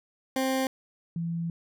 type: tone pair in turn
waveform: 20% pulse / sine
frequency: 263.5 / 167.92 Hz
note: C4 / E3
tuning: +12 / +32 cents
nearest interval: minor sixth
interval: 780 cents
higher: first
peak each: -20 / -28 dBFS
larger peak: first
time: 0.36-0.67 / 1.16-1.5 s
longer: second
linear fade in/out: 2 ms
effects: none